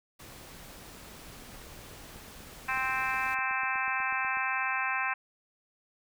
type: noise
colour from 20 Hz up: pink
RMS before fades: -48 dBFS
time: 0.19-3.35 s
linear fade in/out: 10 ms
type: click train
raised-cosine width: 2 ms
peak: -39 dBFS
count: 26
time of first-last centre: 1.3-4.371 s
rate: 8.14 Hz
type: harmonic tone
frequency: 261.6 Hz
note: C4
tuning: in tune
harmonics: 3 / 4 / 5 / 6 / 7 / 8 / 9 / 10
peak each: -37 / -34 / -39 / -34 / -37 / -41 / -37 / -36 dBFS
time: 2.68-5.14 s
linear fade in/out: 10 ms
effects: none